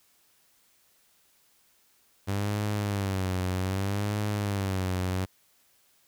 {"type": "tone with vibrato", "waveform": "sawtooth", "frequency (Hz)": 98, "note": "G2", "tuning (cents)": 0, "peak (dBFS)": -23, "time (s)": [2.27, 5.26], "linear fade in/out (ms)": 20, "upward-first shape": "sine", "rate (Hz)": 0.64, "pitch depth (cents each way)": 110, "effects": ["white hiss -65 dBFS RMS until 6.07 s"]}